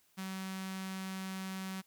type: tone with notch filter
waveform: sawtooth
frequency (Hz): 189.8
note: F#3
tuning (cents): +44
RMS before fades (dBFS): -41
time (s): 0.17-1.82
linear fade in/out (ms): 20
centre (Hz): 460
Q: 0.56
effects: white hiss -70 dBFS RMS until 1.86 s